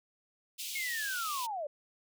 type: high-pass noise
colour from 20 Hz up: pink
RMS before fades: -40 dBFS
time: 0.58-1.47 s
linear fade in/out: 20 ms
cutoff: 2600 Hz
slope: 48 dB/octave
type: linear sweep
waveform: sine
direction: down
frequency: 2194 to 557 Hz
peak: -34 dBFS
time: 0.75-1.67 s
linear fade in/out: 5 ms
effects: none